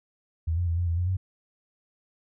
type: tone with pitch steps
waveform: sine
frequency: 81.5 / 87.9 / 83.8 / 87.8 / 84 / 88.8 / 93.4 Hz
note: E2 / F2 / E2 / F2 / E2 / F2 / F#2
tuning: -19 / +12 / +29 / +10 / +33 / +29 / +17 cents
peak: -23 dBFS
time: 0.47-1.17 s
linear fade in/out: 10 ms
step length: 100 ms
effects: none